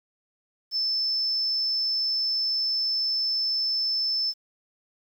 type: tone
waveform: sine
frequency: 5274 Hz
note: E8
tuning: in tune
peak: -23 dBFS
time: 0.71-4.34 s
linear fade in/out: 50 ms
effects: 9-bit